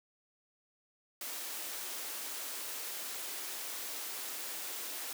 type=high-pass noise; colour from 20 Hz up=white; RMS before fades=-41 dBFS; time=1.21-5.13 s; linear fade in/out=2 ms; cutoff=270 Hz; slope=24 dB/octave; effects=none